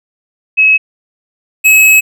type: tone pair in turn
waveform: sine / square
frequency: 2569 / 2569 Hz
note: E7 / E7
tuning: -45 / -45 cents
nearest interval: unison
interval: 0 cents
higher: neither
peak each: -4 dBFS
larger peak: neither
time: 0.57-0.78 / 1.64-2.01 s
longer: second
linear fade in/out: 20 ms
effects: none